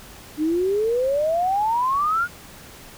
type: exponential sweep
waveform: sine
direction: up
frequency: 296.7 to 1458 Hz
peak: -18 dBFS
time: 0.37-2.28 s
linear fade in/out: 50 ms
effects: pink hiss -43 dBFS RMS until 2.97 s